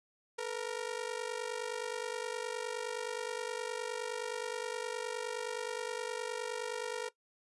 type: ring-modulated tone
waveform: sawtooth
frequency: 466.2 Hz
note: A#4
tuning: in tune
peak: -29 dBFS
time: 0.38-7.09 s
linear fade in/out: 10 ms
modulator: 24.8 Hz
effects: noise-tail reverb RT60 0.1 s tail -18 dB re dry + resampled to 24000 Hz